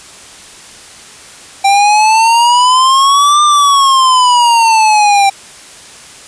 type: exponential two-way sweep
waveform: square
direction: up then down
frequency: 784 to 1200 to 784 Hz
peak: -6 dBFS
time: 1.64-5.3 s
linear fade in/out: 10 ms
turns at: 3.43 s
effects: white hiss -34 dBFS RMS until 6.27 s + resampled to 22050 Hz